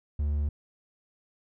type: tone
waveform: triangle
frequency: 73.42 Hz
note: D2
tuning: in tune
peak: -23 dBFS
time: 0.19-0.49 s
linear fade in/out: 5 ms
effects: none